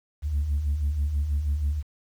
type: beating tone pair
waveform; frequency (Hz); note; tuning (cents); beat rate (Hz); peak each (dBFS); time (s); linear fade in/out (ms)
sine; 67.8 / 74; C#2 / D2; -38 / +14; 6.2; -30 / -22; 0.22-1.83; 50
effects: tanh soft clip ceiling -19 dBFS + 9-bit